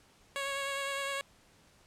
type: tone with vibrato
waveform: 10% pulse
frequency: 553 Hz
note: C#5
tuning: 4 cents flat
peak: -25 dBFS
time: 0.36-1.21 s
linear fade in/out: 0 ms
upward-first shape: sine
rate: 9.8 Hz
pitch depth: 17 cents each way
effects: pink hiss -63 dBFS RMS until 1.86 s + low-pass 10000 Hz 12 dB/octave